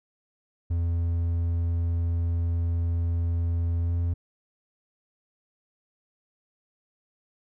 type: tone with pitch glide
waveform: triangle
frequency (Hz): 84.7 to 85.73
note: E2 to F2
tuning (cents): +48 to -32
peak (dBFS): -21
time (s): 0.7-4.14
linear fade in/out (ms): 10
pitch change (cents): +20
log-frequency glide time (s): 3.82-3.93
effects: none